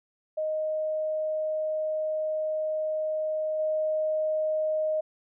sine tone with level steps, 622 Hz, D#5, 1 cent flat, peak -26 / -24 dBFS, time 0.37-5.01 s, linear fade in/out 10 ms, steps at 3.59 s, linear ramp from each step 5 ms, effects none

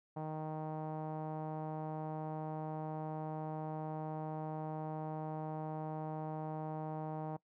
sawtooth tone with low-pass filter, 155.7 Hz, D#3, 2 cents sharp, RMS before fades -41 dBFS, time 0.16-7.37 s, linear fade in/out 10 ms, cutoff 820 Hz, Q 3.4, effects noise-tail reverb RT60 0.1 s tail -21 dB re dry

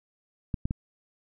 clicks, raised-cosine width 5 ms, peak -16 dBFS, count 3, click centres 0.542 / 0.655 / 0.709 s, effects none

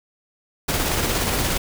pink noise with tremolo, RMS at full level -21 dBFS, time 0.68-1.58 s, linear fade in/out 10 ms, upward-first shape square, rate 17 Hz, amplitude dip 25%, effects none

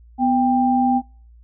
sine tone pair together, 249.1 / 791 Hz, B3 / G5, +15 / +15 cents, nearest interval octave + minor sixth, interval 2000 cents, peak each -17 dBFS, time 0.18-1.02 s, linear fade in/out 50 ms, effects noise-tail reverb RT60 0.4 s tail -25 dB re dry + added 58 Hz sine -44 dBFS peak until 1.43 s

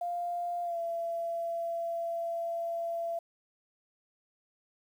sine tone with pitch glide, 698.5 to 675.1 Hz, F5 to E5, 0 to +41 cents, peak -31 dBFS, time 0.01-3.19 s, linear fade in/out 5 ms, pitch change -59 cents, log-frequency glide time 0.63-0.78 s, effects 10-bit

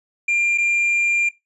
triangle tone with dropouts, 2391 Hz, D7, 30 cents sharp, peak -15 dBFS, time 0.28-1.29 s, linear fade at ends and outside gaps 5 ms, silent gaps 0.577-0.582 s, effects noise-tail reverb RT60 0.2 s tail -18 dB re dry + resampled to 24000 Hz

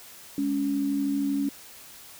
sine tone pair together, 207.9 / 280.5 Hz, G#3 / C#4, +2 / +21 cents, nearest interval perfect fourth, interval 519 cents, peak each -32 / -24 dBFS, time 0.38-1.49 s, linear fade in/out 2 ms, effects white hiss -47 dBFS RMS until 2.19 s

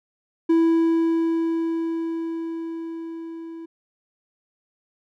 triangle tone with level ramp, 329.6 Hz, E4, in tune, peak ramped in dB -12 to -32 dBFS, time 0.49-3.66 s, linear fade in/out 10 ms, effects none

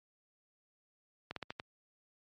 slowing click train, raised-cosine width 0.3 ms, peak -23 dBFS, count 5, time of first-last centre 1.31-1.599 s, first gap 53 ms, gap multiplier 1.21, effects high-pass 80 Hz 12 dB/octave + MP3 48 kbps

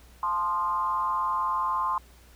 sine tone with frequency modulation, 1046.5 Hz, C6, in tune, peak -24 dBFS, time 0.23-1.98 s, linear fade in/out 2 ms, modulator 176 Hz, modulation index 0.78, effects added 60 Hz sine -52 dBFS peak until 2.35 s + pink hiss -57 dBFS RMS until 2.35 s

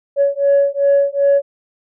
sine beating tone pair, 560 / 562.6 Hz, C#5 / C#5, +18 / +26 cents, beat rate 2.6 Hz, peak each -13 dBFS, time 0.16-1.42 s, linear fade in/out 50 ms, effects tanh soft clip ceiling -6 dBFS

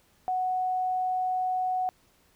sine tone, 740 Hz, F#5, in tune, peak -25 dBFS, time 0.28-1.89 s, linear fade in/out 0 ms, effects pink hiss -64 dBFS RMS until 2.35 s

